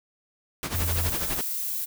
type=noise with tremolo; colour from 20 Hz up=pink; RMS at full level=-29 dBFS; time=0.63-1.41 s; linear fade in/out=0 ms; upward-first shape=sine; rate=12 Hz; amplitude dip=75%
type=tone; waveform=sine; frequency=84.5 Hz; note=E2; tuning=43 cents sharp; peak=-26 dBFS; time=0.73-1.1 s; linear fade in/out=5 ms
type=noise; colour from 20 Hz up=violet; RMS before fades=-30 dBFS; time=0.74-1.86 s; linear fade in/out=20 ms
effects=none